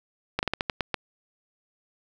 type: slowing click train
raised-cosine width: 0.3 ms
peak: -9 dBFS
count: 8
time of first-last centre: 0.39-0.943 s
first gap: 39 ms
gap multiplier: 1.23
effects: 8-bit